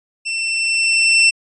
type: tone with level ramp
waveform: sawtooth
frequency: 2689 Hz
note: E7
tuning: 34 cents sharp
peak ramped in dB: -17 to -5 dBFS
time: 0.25-1.31 s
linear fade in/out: 20 ms
effects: resampled to 22050 Hz